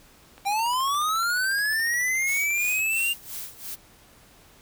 click train, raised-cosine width 0.3 ms, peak -30 dBFS, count 38, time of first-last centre 0.38-3.004 s, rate 14.1 Hz
square linear sweep, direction up, 780 to 2817 Hz, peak -23 dBFS, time 0.45-3.14 s, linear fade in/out 20 ms
blue noise with tremolo, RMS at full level -34 dBFS, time 2.26-3.76 s, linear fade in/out 20 ms, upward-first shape sine, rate 2.9 Hz, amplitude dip 85%
effects pink hiss -54 dBFS RMS until 4.61 s

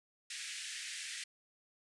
pink band-pass noise, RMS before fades -44 dBFS, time 0.3-1.24 s, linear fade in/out 5 ms, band 1700 to 10000 Hz, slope 48 dB/octave, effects resampled to 24000 Hz

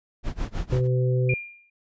brown noise with tremolo, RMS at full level -26 dBFS, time 0.23-0.88 s, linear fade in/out 50 ms, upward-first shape sine, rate 6.3 Hz, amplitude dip 95%
harmonic tone, 126.7 Hz, B2, 45 cents sharp, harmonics 1 / 3 / 4, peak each -20 / -29 / -30 dBFS, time 0.72-1.34 s, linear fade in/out 2 ms
sine tone with exponential decay, 2400 Hz, D7, 37 cents sharp, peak -22 dBFS, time 1.29-1.7 s, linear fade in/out 5 ms, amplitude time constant 89 ms
effects resampled to 16000 Hz

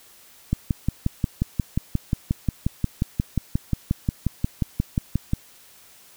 click train, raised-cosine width 5 ms, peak -8 dBFS, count 28, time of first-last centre 0.53-5.334 s, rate 5.62 Hz, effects white hiss -51 dBFS RMS until 6.16 s

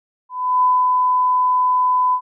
sine tone with ADSR envelope, 1004 Hz, B5, 28 cents sharp, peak -11 dBFS, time 0.29-2.21 s, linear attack 340 ms, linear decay 230 ms, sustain -2 dB, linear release 74 ms, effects none

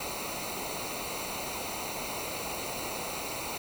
pink noise with comb filter, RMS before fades -36 dBFS, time 0-3.58 s, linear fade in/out 5 ms, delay 0.6 ms, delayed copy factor -0.8, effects none

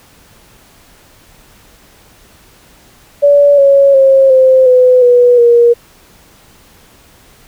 sine tone with pitch steps, 573 / 555.1 / 537.7 / 520.9 / 504.6 / 488.8 / 473.6 Hz, D5 / C#5 / C5 / C5 / B4 / B4 / A#4, -43 / +2 / +47 / -8 / +37 / -18 / +27 cents, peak -3 dBFS, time 3.22-5.74 s, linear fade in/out 20 ms, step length 360 ms, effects pink hiss -44 dBFS RMS until 7.47 s

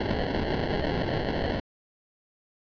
white noise with sample-and-hold, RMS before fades -28 dBFS, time 0-1.6 s, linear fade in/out 5 ms, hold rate 1225 Hz, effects resampled to 11025 Hz

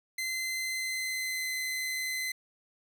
sawtooth tone with pitch glide, 2063 to 2043 Hz, C7 to C7, -25 to -42 cents, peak -28 dBFS, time 0.18-2.32 s, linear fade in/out 5 ms, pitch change -17 cents, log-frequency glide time 0.59-1.52 s, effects none

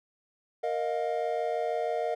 triangle chord, Bb suspended fourth, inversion none, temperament equal with one note detuned, 466.2 / 622.3 / 708.6 Hz, Bb4 / Eb5 / F5, 0 / 0 / +25 cents, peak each -30 dBFS, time 0.63-2.15 s, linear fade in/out 10 ms, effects none

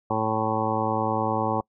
harmonic tone, 110 Hz, A2, in tune, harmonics 1 / 2 / 3 / 4 / 5 / 7 / 8 / 9 / 10, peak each -32 / -31 / -32 / -32 / -30 / -29 / -30 / -32 / -33 dBFS, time 0.1-1.61 s, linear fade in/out 5 ms, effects noise-tail reverb RT60 0.1 s tail -26 dB re dry

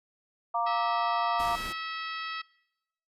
sine chord, Bb major, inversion second, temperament equal, 698.5 / 932.3 / 1174.7 Hz, F5 / Bb5 / D6, 0 / 0 / 0 cents, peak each -30 dBFS, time 0.54-1.56 s, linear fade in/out 10 ms
harmonic tone, 648 Hz, E5, 30 cents flat, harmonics 2 / 3 / 4 / 5 / 6 / 7 / 8, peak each -36 / -40 / -42 / -44 / -46 / -47 / -48 dBFS, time 0.66-2.42 s, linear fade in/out 10 ms
pink noise, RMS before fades -41 dBFS, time 1.39-1.73 s, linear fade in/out 10 ms
effects noise-tail reverb RT60 0.9 s tail -23 dB re dry + resampled to 32000 Hz

